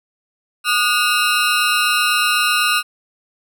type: ring-modulated tone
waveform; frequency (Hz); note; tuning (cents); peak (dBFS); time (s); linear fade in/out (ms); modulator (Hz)
20% pulse; 1338; E6; +25; -6; 0.64-2.83; 50; 114
effects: none